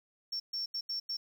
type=tone bursts at uneven times; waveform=triangle; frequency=5450 Hz; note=F8; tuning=43 cents flat; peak=-30 dBFS; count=5; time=0.32-0.4 / 0.53-0.66 / 0.74-0.81 / 0.89-1 / 1.09-1.17 s; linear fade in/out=10 ms; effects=tanh soft clip ceiling -31 dBFS + 10-bit